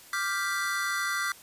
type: chord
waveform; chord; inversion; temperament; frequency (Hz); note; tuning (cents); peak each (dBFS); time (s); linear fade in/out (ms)
square; G dominant seventh; second; equal; 1174.7 / 1396.9 / 1568 / 1975.5; D6 / F6 / G6 / B6; 0 / 0 / 0 / 0; -34; 0.13-1.32; 2
effects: white hiss -51 dBFS RMS until 1.42 s + resampled to 32000 Hz